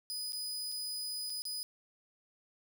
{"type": "tone with dropouts", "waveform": "sawtooth", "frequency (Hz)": 4978, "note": "D#8", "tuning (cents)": 0, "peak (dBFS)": -34, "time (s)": [0.1, 1.63], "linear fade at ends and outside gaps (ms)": 0, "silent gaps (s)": [[0.322, 0.331], [0.718, 0.722], [1.297, 1.302], [1.42, 1.453]], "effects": []}